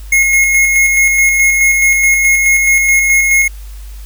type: tone with tremolo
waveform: square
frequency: 2161 Hz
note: C#7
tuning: 45 cents flat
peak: -7 dBFS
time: 0.12-3.48 s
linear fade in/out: 5 ms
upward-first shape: square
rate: 4.7 Hz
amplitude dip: 30%
effects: added 50 Hz sine -26 dBFS peak until 4.05 s + white hiss -42 dBFS RMS until 4.05 s